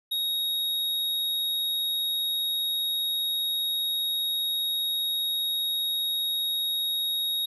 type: tone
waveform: square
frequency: 3765 Hz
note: A#7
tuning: 16 cents sharp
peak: -26 dBFS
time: 0.11-7.46 s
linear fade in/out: 10 ms
effects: resampled to 32000 Hz